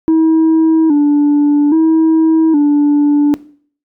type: tone with vibrato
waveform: sine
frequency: 306.1 Hz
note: D#4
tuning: 28 cents flat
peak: -4 dBFS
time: 0.08-3.34 s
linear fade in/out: 0 ms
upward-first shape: square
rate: 0.61 Hz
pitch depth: 84 cents each way
effects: noise-tail reverb RT60 0.5 s tail -20 dB re dry + tanh soft clip ceiling -6 dBFS